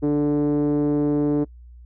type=tone with low-pass filter; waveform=5% pulse; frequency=146.83 Hz; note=D3; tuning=in tune; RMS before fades=-20 dBFS; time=0.02-1.45 s; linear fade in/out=20 ms; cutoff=350 Hz; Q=7.9; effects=noise-tail reverb RT60 0.1 s tail -25 dB re dry + added 60 Hz sine -41 dBFS peak until 1.85 s